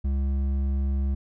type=tone with hard clipping; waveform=sine; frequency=68.1 Hz; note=C#2; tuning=30 cents flat; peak=-24 dBFS; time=0.04-1.15 s; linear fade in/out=10 ms; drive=7 dB; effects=none